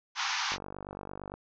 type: band-pass noise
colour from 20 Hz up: pink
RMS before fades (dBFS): -32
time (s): 0.15-0.58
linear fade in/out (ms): 50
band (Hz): 800 to 6400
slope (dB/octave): 96
type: click train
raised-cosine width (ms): 1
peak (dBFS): -26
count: 41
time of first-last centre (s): 0.52-1.34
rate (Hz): 48.8
effects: none